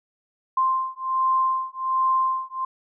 sine beating tone pair, 1046.5 / 1047.8 Hz, C6 / C6, 0 / +2 cents, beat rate 1.3 Hz, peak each -23 dBFS, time 0.57-2.65 s, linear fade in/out 5 ms, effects none

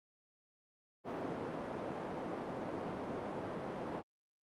white band-pass noise, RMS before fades -41 dBFS, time 1.04-4.03 s, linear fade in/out 50 ms, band 150 to 640 Hz, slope 12 dB/octave, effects Opus 32 kbps

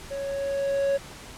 triangle tone with level ramp, 554.4 Hz, C#5, in tune, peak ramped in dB -28 to -18 dBFS, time 0.1-0.98 s, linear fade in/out 20 ms, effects pink hiss -43 dBFS RMS until 1.37 s + low-pass 10000 Hz 12 dB/octave

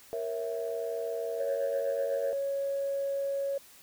sine chord, A# diminished, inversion none, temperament equal with one note detuned, 466.2 / 546.4 / 659.3 Hz, A#4 / C#5 / E5, 0 / -25 / 0 cents, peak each -33 / -38 / -35 dBFS, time 0.13-2.33 s, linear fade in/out 0 ms
sine tone, 554.4 Hz, C#5, in tune, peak -28 dBFS, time 1.4-3.58 s, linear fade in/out 5 ms
effects tanh soft clip ceiling -23 dBFS + white hiss -55 dBFS RMS until 3.82 s

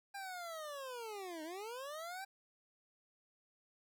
25% pulse linear two-way sweep, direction down then up, 805 to 303.3 to 792 Hz, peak -40 dBFS, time 0.14-2.25 s, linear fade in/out 10 ms, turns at 1.43 s, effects 13-bit

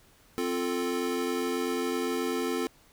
square chord, F major, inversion second, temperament equal, 261.6 / 349.2 / 440 Hz, C4 / F4 / A4, 0 / 0 / 0 cents, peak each -33 dBFS, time 0.38-2.67 s, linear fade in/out 0 ms, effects pink hiss -60 dBFS RMS until 2.92 s

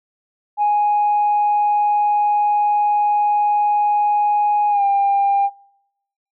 sine tone with pitch glide, 830.6 to 798.6 Hz, G#5 to G5, 0 to +32 cents, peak -12 dBFS, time 0.57-5.5 s, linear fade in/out 50 ms, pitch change -68 cents, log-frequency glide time 4.7-4.83 s, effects noise-tail reverb RT60 0.9 s tail -26 dB re dry + tanh soft clip ceiling -10 dBFS

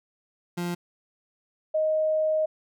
30% pulse / sine tone pair in turn, 174.61 / 624.4 Hz, F3 / D#5, 0 / +6 cents, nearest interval octave + minor seventh, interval 2206 cents, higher second, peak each -25 / -21 dBFS, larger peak second, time 0.57-0.75 / 1.74-2.46 s, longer second, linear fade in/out 10 ms, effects none

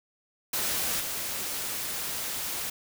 white noise with level steps, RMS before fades -29 / -33 dBFS, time 0.53-2.7 s, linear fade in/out 5 ms, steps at 0.99 s, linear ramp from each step 20 ms, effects none

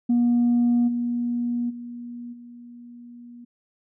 sine tone with level steps, 239.9 Hz, A#3, 50 cents sharp, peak -15 / -22 / -33 / -40 dBFS, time 0.09-3.45 s, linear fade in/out 10 ms, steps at 0.87 / 1.69 / 2.32 s, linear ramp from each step 20 ms, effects tanh soft clip ceiling -14 dBFS

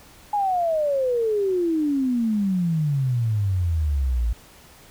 sine exponential sweep, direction down, 843 to 54.7 Hz, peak -19 dBFS, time 0.33-4.33 s, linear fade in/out 5 ms, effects pink hiss -49 dBFS RMS until 4.9 s

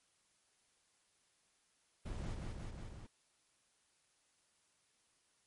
brown noise with echo, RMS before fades -43 dBFS, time 2.05-2.35 s, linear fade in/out 10 ms, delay 180 ms, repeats 4, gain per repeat -2 dB, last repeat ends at 3.07 s, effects white hiss -75 dBFS RMS until 5.46 s + MP3 48 kbps

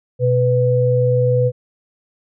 sine tone pair together, 124.3 / 497.2 Hz, B2 / B4, +12 / +12 cents, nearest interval 2 octaves, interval 2400 cents, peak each -15 dBFS, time 0.19-1.52 s, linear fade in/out 50 ms, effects none

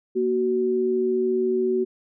sine tone pair together, 236.3 / 374.1 Hz, A#3 / F#4, +24 / +19 cents, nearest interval minor sixth, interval 795 cents, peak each -27 / -20 dBFS, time 0.15-1.85 s, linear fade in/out 20 ms, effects none

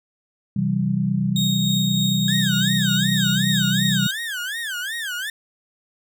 sine chord, C major, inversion none, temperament equal with one note detuned, 130.81 / 164.81 / 193.63 Hz, C3 / E3 / G3, 0 / 0 / -21 cents, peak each -24 / -24 / -21 dBFS, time 0.56-4.07 s, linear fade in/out 5 ms
35% pulse tone with tremolo, 3729 Hz, A#7, in tune, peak -19 dBFS, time 1.36-4.11 s, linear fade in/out 2 ms, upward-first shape triangle, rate 3.3 Hz, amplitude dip 30%
30% pulse tone with vibrato, 1638 Hz, G#6, 24 cents flat, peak -23 dBFS, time 2.28-5.3 s, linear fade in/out 2 ms, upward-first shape sine, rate 2.7 Hz, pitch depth 240 cents each way
effects none

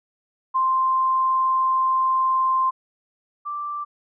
sine tone pair in turn, 1046.5 / 1174.2 Hz, C6 / D6, 0 / -1 cents, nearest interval major second, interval 199 cents, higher second, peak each -17 / -26 dBFS, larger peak first, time 0.54-2.71 / 3.45-3.85 s, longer first, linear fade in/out 20 ms, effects none

